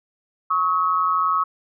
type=tone pair together; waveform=sine; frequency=1107 / 1278.8 Hz; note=C#6 / D#6; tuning=-3 / +47 cents; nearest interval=major second; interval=250 cents; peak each=-20 dBFS; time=0.5-1.44 s; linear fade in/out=10 ms; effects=none